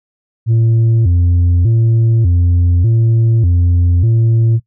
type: tone with vibrato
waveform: sine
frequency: 99.8 Hz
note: G2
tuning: 32 cents sharp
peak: -5 dBFS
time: 0.46-4.6 s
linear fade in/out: 50 ms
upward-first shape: square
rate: 0.84 Hz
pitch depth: 230 cents each way
effects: noise-tail reverb RT60 0.1 s tail -20 dB re dry + tanh soft clip ceiling -7 dBFS